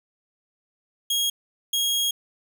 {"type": "tone bursts at uneven times", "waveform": "sawtooth", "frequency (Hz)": 3279, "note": "G#7", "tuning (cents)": -23, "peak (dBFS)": -18, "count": 2, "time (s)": [[1.1, 1.3], [1.73, 2.11]], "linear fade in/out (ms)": 5, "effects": []}